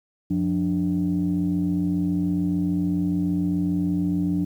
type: tone cluster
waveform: sine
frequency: 91 / 177.9 / 292.8 Hz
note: F#2 / F3 / D4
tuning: -28 / +32 / -5 cents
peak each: -31 / -22 / -23 dBFS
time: 0.3-4.45 s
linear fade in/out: 10 ms
effects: tanh soft clip ceiling -14 dBFS + 9-bit